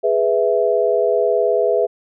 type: chord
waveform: sine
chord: E major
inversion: first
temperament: equal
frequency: 415.3 / 493.9 / 659.3 Hz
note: G#4 / B4 / E5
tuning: 0 / 0 / 0 cents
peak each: -18 dBFS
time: 0.03-1.87 s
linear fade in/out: 20 ms
effects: none